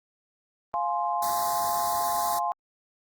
sine chord, F minor, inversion none, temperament just, 698.5 / 838.1 / 1047.7 Hz, F5 / Ab5 / C6, 0 / +16 / +2 cents, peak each -29 dBFS, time 0.74-2.52 s, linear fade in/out 0 ms
white band-stop noise, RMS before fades -34 dBFS, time 1.22-2.39 s, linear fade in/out 5 ms, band 2000 to 3700 Hz, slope 96 dB/octave
effects Opus 32 kbps

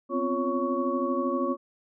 sine tone cluster, 252.6 / 265.3 / 349.3 / 555 / 1118 Hz, B3 / C4 / F4 / C#5 / C#6, +39 / +24 / 0 / +2 / +14 cents, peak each -31 dBFS, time 0.09-1.57 s, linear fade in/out 50 ms, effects none

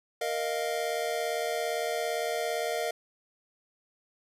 square chord, Bb suspended fourth, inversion none, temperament just, 466.2 / 621.6 / 699.2 Hz, Bb4 / Eb5 / F5, 0 / -2 / +2 cents, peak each -34 dBFS, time 0.21-2.91 s, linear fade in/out 5 ms, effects resampled to 32000 Hz + 10-bit

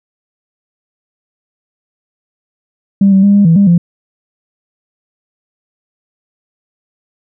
sine tone with pitch steps, 197.6 / 192.6 / 201.3 / 202.5 / 164.7 / 200.2 / 172.3 Hz, G3 / G3 / G3 / G#3 / E3 / G3 / F3, +14 / -30 / +46 / -43 / -1 / +37 / -23 cents, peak -3 dBFS, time 3.01-3.78 s, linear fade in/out 5 ms, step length 110 ms, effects tanh soft clip ceiling 0 dBFS

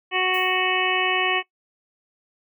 harmonic tone, 370 Hz, F#4, in tune, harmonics 1 / 2 / 3 / 5 / 6 / 7 / 8, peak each -27 / -27 / -27 / -27 / -27 / -27 / -27 dBFS, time 0.11-1.43 s, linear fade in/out 50 ms
violet noise with exponential decay, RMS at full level -39 dBFS, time 0.34-0.78 s, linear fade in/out 1 ms, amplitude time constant 94 ms
effects noise-tail reverb RT60 0.1 s tail -20 dB re dry

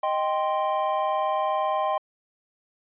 triangle chord, C minor, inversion first, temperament equal, 622.3 / 784 / 1046.5 Hz, Eb5 / G5 / C6, 0 / 0 / 0 cents, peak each -25 dBFS, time 0.03-1.98 s, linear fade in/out 5 ms, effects resampled to 8000 Hz

